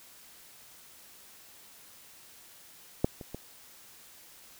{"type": "clicks", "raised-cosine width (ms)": 2, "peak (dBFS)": [-10, -28, -24], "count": 3, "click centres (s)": [3.045, 3.212, 3.346], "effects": ["white hiss -54 dBFS RMS until 4.59 s"]}